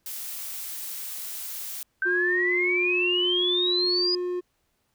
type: noise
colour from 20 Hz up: blue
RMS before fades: -35 dBFS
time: 0.06-1.83 s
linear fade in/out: 2 ms
type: exponential sweep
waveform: sine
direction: up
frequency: 1533 to 4978 Hz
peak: -22 dBFS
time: 2.02-4.15 s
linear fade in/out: 2 ms
type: tone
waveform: triangle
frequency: 358 Hz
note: F4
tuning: 43 cents sharp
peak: -24 dBFS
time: 2.05-4.41 s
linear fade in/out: 20 ms
effects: pink hiss -72 dBFS RMS until 4.94 s